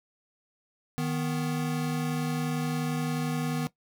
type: tone pair together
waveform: square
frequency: 155.54 / 246.9 Hz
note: D#3 / B3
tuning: 0 / 0 cents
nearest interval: minor sixth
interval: 800 cents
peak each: -30 / -32 dBFS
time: 0.98-3.67 s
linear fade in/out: 0 ms
effects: noise-tail reverb RT60 0.1 s tail -17 dB re dry